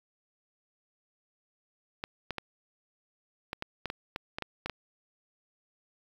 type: clicks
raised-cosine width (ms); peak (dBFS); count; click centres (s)
0.3; -18; 12; 2.039 / 2.307 / 2.383 / 3.531 / 3.624 / 3.857 / 3.901 / 4.161 / 4.385 / 4.423 / 4.66 / 4.697
effects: 8-bit